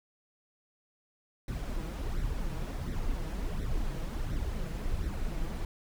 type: noise with flanger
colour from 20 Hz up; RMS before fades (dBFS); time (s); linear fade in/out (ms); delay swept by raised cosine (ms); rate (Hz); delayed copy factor
brown; -33; 1.48-5.65; 2; 0.51 to 6.31; 1.4; +0.6
effects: none